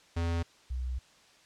square / sine tone pair in turn, 84.4 / 63.03 Hz, E2 / B1, +41 / +36 cents, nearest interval perfect fourth, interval 505 cents, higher first, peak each -29 / -31 dBFS, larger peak first, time 0.16-0.43 / 0.7-0.99 s, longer second, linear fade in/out 10 ms, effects white hiss -60 dBFS RMS until 1.45 s + low-pass 6000 Hz 12 dB/octave

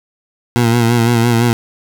20% pulse tone with vibrato, 117.7 Hz, A#2, 17 cents sharp, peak -5 dBFS, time 0.56-1.53 s, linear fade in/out 0 ms, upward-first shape sine, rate 5.9 Hz, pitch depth 48 cents each way, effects none

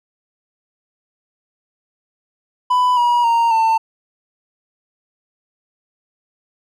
triangle tone with pitch steps, 996 / 961.5 / 928.2 / 896.1 Hz, B5 / B5 / A#5 / A5, +14 / -47 / -8 / +31 cents, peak -10 dBFS, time 2.7-3.78 s, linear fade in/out 10 ms, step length 270 ms, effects none

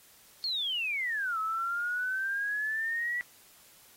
sine exponential two-way sweep, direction down then up, 4396 to 1285 to 1959 Hz, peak -29 dBFS, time 0.44-3.21 s, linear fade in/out 0 ms, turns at 1.39 s, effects white hiss -58 dBFS RMS until 3.96 s + AAC 48 kbps

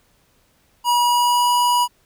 square tone with pitch glide, 965 to 972.8 Hz, B5 to B5, -40 to -26 cents, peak -15 dBFS, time 0.84-1.88 s, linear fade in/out 50 ms, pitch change +14 cents, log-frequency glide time 1.04-1.51 s, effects pink hiss -60 dBFS RMS until 2.05 s

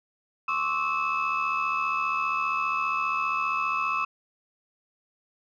sine tone cluster, 1068 / 1143 / 1303 / 2600 Hz, C6 / D6 / E6 / E7, +35 / -47 / -20 / -24 cents, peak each -29 dBFS, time 0.48-4.05 s, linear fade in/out 5 ms, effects tanh soft clip ceiling -18 dBFS

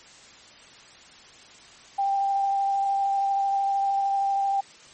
sine tone with vibrato, 790 Hz, G5, 13 cents sharp, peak -21 dBFS, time 1.98-4.61 s, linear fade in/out 10 ms, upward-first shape sine, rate 13 Hz, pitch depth 10 cents each way, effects white hiss -49 dBFS RMS until 4.93 s + MP3 32 kbps

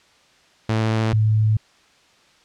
sawtooth / sine tone pair in turn, 110.8 / 108.39 Hz, A2 / A2, +13 / -26 cents, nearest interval unison, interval 39 cents, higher first, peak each -14 dBFS, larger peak neither, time 0.69-1.13 / 1.13-1.57 s, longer neither, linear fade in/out 5 ms, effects white hiss -55 dBFS RMS until 2.44 s + low-pass 5000 Hz 12 dB/octave

